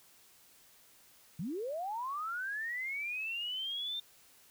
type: linear sweep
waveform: sine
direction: up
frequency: 141.4 to 3626 Hz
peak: -35 dBFS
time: 1.39-4 s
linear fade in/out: 5 ms
effects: white hiss -62 dBFS RMS until 4.5 s